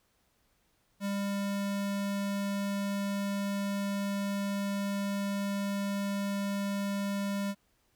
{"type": "tone", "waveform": "square", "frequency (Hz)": 199.8, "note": "G3", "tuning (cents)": 33, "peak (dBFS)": -31, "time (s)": [1, 7.55], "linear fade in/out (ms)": 50, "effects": ["pink hiss -72 dBFS RMS until 7.95 s"]}